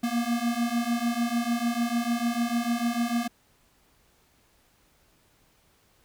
square beating tone pair, 233.1 / 239.8 Hz, A#3 / A#3, 0 / +49 cents, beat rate 6.7 Hz, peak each -29 / -28 dBFS, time 0.03-3.28 s, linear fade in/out 10 ms, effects pink hiss -64 dBFS RMS until 6.04 s

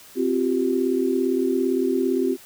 sine chord, C suspended fourth, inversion none, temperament equal with one note detuned, 261.6 / 349.2 / 386.8 Hz, C4 / F4 / G4, 0 / 0 / -23 cents, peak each -23 / -24 / -23 dBFS, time 0.15-2.37 s, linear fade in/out 50 ms, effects white hiss -47 dBFS RMS until 2.45 s

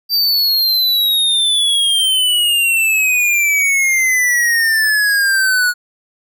square exponential sweep, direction down, 4699 to 1451 Hz, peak -12 dBFS, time 0.09-5.74 s, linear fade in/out 50 ms, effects none

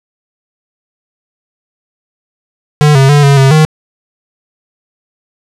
square tone with pitch steps, 149.4 / 135 / 145.6 / 140.1 / 134.8 / 155.4 Hz, D3 / C#3 / D3 / C#3 / C#3 / D#3, +30 / -45 / -15 / +19 / -48 / -2 cents, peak -4 dBFS, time 2.81-3.65 s, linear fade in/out 0 ms, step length 140 ms, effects low-pass 9000 Hz 12 dB/octave

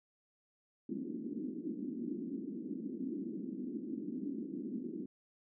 white band-pass noise, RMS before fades -41 dBFS, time 0.89-5.06 s, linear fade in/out 5 ms, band 200 to 330 Hz, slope 48 dB/octave, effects none

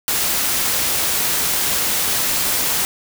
white noise, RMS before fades -19 dBFS, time 0.08-2.85 s, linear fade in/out 0 ms, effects none

